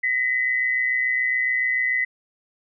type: tone pair together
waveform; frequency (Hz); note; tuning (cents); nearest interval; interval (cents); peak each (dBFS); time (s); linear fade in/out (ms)
sine; 1886 / 2013; A#6 / B6; +20 / +33; minor second; 113; -27 / -20; 0.03-2.05; 10
effects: none